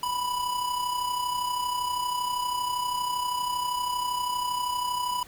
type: tone with amplitude modulation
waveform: square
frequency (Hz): 987.8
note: B5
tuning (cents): 0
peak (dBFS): -25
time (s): 0.03-5.23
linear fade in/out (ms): 2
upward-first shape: sine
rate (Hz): 32.6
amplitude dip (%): 50
effects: pink hiss -50 dBFS RMS until 5.27 s